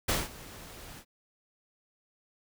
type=noise with ADSR envelope; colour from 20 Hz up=pink; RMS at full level=-26 dBFS; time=0.08-1.05 s; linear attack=11 ms; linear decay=190 ms; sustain=-21 dB; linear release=68 ms; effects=none